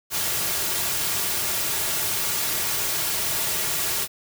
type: noise with comb filter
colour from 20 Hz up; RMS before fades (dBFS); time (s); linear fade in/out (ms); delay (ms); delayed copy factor
white; -25; 0.1-4.08; 50; 3.9; -0.5
effects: none